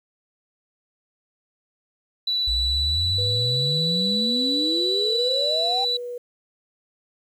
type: tone with vibrato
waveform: sine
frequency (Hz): 3957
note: B7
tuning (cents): +3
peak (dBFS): -20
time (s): 2.27-5.97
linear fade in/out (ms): 5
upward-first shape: sine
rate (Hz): 17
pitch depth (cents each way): 10
type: exponential sweep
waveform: sine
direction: up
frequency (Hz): 55 to 794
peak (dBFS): -23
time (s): 2.47-5.85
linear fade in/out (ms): 10
type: tone with pitch glide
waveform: sine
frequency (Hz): 492.5 to 486.6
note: B4 to B4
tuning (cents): -5 to -26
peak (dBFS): -29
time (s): 3.18-6.18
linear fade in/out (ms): 5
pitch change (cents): -21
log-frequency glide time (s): 4.13-5.9
effects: tanh soft clip ceiling -14 dBFS + 9-bit